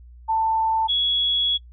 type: tone pair in turn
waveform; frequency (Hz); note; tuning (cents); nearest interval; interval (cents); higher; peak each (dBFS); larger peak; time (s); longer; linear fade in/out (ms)
sine; 889 / 3356; A5 / G#7; +18 / +17; octave + major seventh; 2299; second; -18; neither; 0.28-0.88 / 0.88-1.58; second; 20
effects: noise-tail reverb RT60 0.1 s tail -22 dB re dry + added 60 Hz sine -42 dBFS peak until 1.72 s